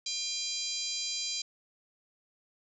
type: harmonic tone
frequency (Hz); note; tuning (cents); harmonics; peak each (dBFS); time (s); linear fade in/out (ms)
800; G5; +35; 3 / 4 / 5 / 6 / 7 / 8 / 9; -44 / -43 / -38 / -36 / -43 / -42 / -41; 0.06-1.42; 5
effects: none